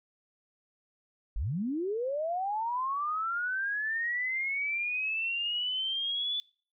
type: linear sweep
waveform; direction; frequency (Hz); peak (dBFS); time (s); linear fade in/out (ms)
sine; up; 34.99 to 3482; -29; 1.36-6.4; 0
effects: noise-tail reverb RT60 0.4 s tail -23 dB re dry